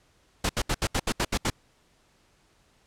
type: noise bursts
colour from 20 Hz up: pink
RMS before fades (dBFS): -25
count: 9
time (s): 0.44-1.501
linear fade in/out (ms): 5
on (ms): 53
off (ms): 73
effects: pink hiss -64 dBFS RMS until 2.86 s + low-pass 9000 Hz 12 dB/octave